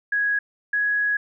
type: tone pair in turn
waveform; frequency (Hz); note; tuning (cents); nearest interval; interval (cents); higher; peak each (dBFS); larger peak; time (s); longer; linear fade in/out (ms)
sine; 1661.2 / 1670.1; G#6 / G#6; 0 / +9; unison; 9; second; -19 / -19; neither; 0.12-0.39 / 0.73-1.17; second; 5
effects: none

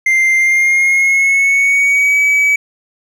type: tone with pitch glide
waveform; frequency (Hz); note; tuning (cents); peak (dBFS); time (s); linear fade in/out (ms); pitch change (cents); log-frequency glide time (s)
triangle; 2093 to 2282; C7 to C#7; 0 to +50; -7; 0.06-2.56; 5; +150; 0.37-2.19
effects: none

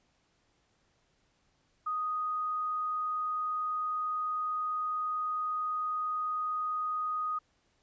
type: tone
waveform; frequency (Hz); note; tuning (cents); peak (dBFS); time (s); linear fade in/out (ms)
sine; 1244.5; D#6; 0; -30; 1.86-7.39; 10
effects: pink hiss -72 dBFS RMS until 7.82 s + resampled to 16000 Hz

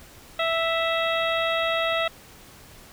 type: harmonic tone with a mistuned harmonic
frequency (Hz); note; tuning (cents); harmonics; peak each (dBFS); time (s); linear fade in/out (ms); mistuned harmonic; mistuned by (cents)
659.3; E5; 0; 1 / 2 / 3 / 4 / 5 / 6; -25 / -28 / -30 / -31 / -32 / -33; 0.39-2.08; 5; 6; -75
effects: pink hiss -48 dBFS RMS until 2.92 s

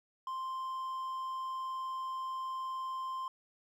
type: tone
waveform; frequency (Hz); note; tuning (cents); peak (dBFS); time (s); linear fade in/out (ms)
triangle; 1046.5; C6; 0; -34; 0.27-3.28; 2
effects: none

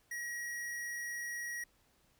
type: tone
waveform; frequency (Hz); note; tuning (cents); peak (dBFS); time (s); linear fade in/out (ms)
square; 1904; A#6; +36; -39; 0.11-1.64; 5
effects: pink hiss -71 dBFS RMS until 2.19 s

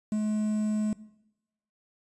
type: tone with quantisation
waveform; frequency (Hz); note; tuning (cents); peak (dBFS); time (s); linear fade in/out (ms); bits
triangle; 213.3; G#3; +46; -23; 0.12-0.93; 2; 8
effects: noise-tail reverb RT60 0.9 s tail -19 dB re dry + resampled to 24000 Hz

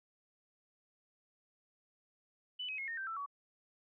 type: tone with pitch steps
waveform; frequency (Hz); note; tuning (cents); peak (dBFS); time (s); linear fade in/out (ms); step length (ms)
sine; 2986 / 2540 / 2161 / 1838.1 / 1563.6 / 1330.1 / 1131.5; F#7 / D#7 / C#7 / A#6 / G6 / E6 / C#6; +15 / +35 / -45 / -25 / -5 / +15 / +35; -38; 2.59-3.262; 10; 96
effects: none

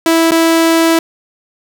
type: tone with dropouts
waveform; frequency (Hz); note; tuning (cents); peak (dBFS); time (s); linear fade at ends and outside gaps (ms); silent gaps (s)
sawtooth; 328.6; E4; -5; -4; 0.06-0.99; 2; 0.309-0.317
effects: none

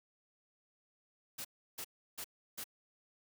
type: noise bursts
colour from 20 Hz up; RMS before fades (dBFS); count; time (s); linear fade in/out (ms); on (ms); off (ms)
white; -43; 4; 1.38-2.642; 10; 68; 330
effects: none

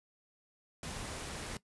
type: noise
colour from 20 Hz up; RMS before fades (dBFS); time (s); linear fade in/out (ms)
pink; -42; 0.83-1.57; 2
effects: noise-tail reverb RT60 0.1 s tail -18 dB re dry + resampled to 24000 Hz

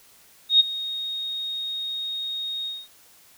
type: tone with ADSR envelope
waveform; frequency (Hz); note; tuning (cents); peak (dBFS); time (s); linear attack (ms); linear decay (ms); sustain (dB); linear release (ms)
sine; 3729; A#7; 0; -10; 0.49-2.88; 110; 18; -17; 220
effects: white hiss -54 dBFS RMS until 3.37 s

